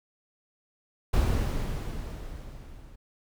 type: noise with level ramp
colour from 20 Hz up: brown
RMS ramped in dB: -22 to -49 dBFS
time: 1.13-2.96 s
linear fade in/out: 10 ms
effects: none